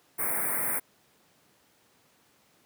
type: band-stop noise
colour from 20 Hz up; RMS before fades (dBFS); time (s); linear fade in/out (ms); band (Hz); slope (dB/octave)
white; -29; 0.18-0.8; 20; 2300 to 8600; 96
effects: pink hiss -64 dBFS RMS until 2.65 s + high-pass 150 Hz 12 dB/octave